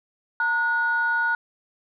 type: tone pair together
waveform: sine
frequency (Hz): 915 / 1452.5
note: A#5 / F#6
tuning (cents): -32 / -32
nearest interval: minor sixth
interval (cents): 800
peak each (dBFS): -26 / -20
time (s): 0.4-1.35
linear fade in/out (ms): 2
effects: tanh soft clip ceiling -13 dBFS